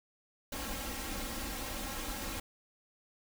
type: noise with comb filter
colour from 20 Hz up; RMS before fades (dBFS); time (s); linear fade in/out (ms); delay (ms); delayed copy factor
pink; -39; 0.52-2.4; 5; 3.7; +0.95
effects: none